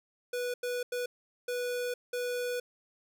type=tone bursts at uneven times; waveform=square; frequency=491 Hz; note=B4; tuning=10 cents flat; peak=-32 dBFS; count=5; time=0.33-0.54 / 0.63-0.83 / 0.92-1.06 / 1.48-1.94 / 2.13-2.6 s; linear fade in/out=5 ms; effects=none